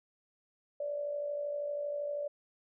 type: tone with amplitude modulation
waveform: sine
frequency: 581 Hz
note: D5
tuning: 19 cents flat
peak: -31 dBFS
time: 0.8-2.28 s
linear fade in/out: 5 ms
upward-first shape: sine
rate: 52.7 Hz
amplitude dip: 50%
effects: none